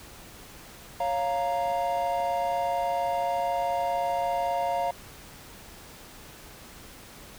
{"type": "chord", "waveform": "triangle", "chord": "Bb minor", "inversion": "first", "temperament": "equal", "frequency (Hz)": [554.4, 698.5, 932.3], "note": ["Db5", "F5", "Bb5"], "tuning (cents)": [0, 0, 0], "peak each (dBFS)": [-30, -25, -29], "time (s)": [1, 4.91], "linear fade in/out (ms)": 5, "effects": ["pink hiss -47 dBFS RMS until 7.38 s"]}